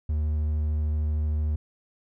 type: tone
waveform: triangle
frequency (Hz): 76.1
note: D#2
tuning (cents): -38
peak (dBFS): -21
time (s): 0.09-1.56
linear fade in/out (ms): 5
effects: none